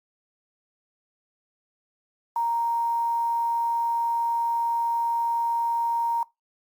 sine tone with quantisation, 932.3 Hz, A#5, in tune, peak -22 dBFS, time 2.36-6.23 s, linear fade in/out 2 ms, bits 8, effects noise-tail reverb RT60 0.2 s tail -22 dB re dry + Opus 48 kbps

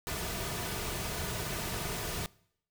pink noise with comb filter, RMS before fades -36 dBFS, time 0.07-2.26 s, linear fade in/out 0 ms, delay 3.7 ms, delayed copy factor -0.5, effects noise-tail reverb RT60 0.7 s tail -23 dB re dry

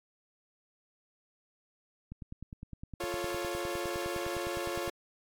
click train, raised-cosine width 5 ms, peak -30 dBFS, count 28, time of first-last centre 2.12-4.878 s, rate 9.79 Hz
sawtooth chord, F augmented, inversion none, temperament equal, 349.2 / 440 / 554.4 Hz, F4 / A4 / C#5, 0 / 0 / 0 cents, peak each -32 / -38 / -34 dBFS, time 3-4.9 s, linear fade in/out 5 ms
effects AAC 64 kbps

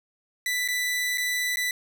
sawtooth tone with dropouts, 1983 Hz, B6, 7 cents sharp, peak -21 dBFS, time 0.46-1.71 s, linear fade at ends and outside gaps 2 ms, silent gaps 0.678-0.685 / 1.175-1.18 / 1.559-1.57 s, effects none

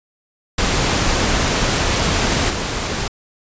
pink noise with level steps, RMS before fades -17 / -22 dBFS, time 0.58-3.08 s, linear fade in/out 5 ms, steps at 2.5 s, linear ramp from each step 2 ms, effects resampled to 16000 Hz

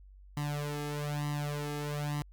sawtooth tone with flanger, 146.83 Hz, D3, in tune, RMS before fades -35 dBFS, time 0.37-2.22 s, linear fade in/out 0 ms, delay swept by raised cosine 1 to 2.4 ms, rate 1.1 Hz, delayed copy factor +0.9, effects added 48 Hz sine -51 dBFS peak until 2.32 s

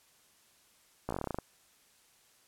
slowing click train, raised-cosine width 1 ms, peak -20 dBFS, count 12, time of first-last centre 1.09-1.386 s, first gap 16 ms, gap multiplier 1.1, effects white hiss -65 dBFS RMS until 2.47 s + low-pass 12000 Hz 12 dB/octave

